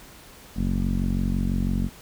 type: tone with low-pass filter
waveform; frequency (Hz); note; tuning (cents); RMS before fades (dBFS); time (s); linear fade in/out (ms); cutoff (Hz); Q
sawtooth; 46.03; F#1; -8; -24; 0.55-1.9; 50; 220; 4.5
effects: pink hiss -47 dBFS RMS until 2.01 s